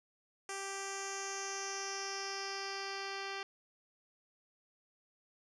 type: tone with low-pass filter sweep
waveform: 10% pulse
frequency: 392 Hz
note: G4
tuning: in tune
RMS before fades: -41 dBFS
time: 0.49-3.43 s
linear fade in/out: 2 ms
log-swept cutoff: 7900 to 4100 Hz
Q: 4.7
effects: none